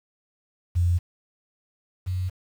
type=tone pair in turn; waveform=sine; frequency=87.31 / 91.97 Hz; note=F2 / F#2; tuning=0 / -10 cents; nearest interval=minor second; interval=90 cents; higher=second; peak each=-18 / -24 dBFS; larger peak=first; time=0.75-0.99 / 2.06-2.3 s; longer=neither; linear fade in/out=20 ms; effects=8-bit